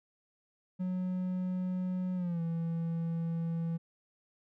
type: tone with pitch glide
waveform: triangle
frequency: 183.3 to 166.16 Hz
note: F#3 to E3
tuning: -16 to +14 cents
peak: -29 dBFS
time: 0.79-3.78 s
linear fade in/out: 20 ms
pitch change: -170 cents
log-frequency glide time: 2.15-2.41 s
effects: none